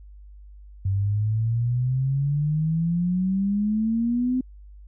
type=exponential sweep; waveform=sine; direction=up; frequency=95.4 to 258.5 Hz; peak=-20 dBFS; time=0.85-4.41 s; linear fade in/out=5 ms; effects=added 50 Hz sine -42 dBFS peak until 4.87 s